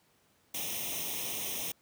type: noise with comb filter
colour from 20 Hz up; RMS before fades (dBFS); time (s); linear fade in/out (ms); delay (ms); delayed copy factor
white; -36; 0.54-1.72; 5; 0.33; +0.8
effects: pink hiss -68 dBFS RMS until 1.81 s + high-pass 100 Hz 12 dB/octave